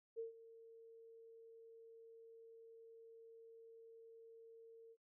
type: tone with ADSR envelope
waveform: sine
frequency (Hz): 455.2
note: A#4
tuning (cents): -41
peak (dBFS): -40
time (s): 0.16-4.97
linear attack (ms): 32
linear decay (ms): 130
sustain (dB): -17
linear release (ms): 55
effects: noise-tail reverb RT60 0.1 s tail -23 dB re dry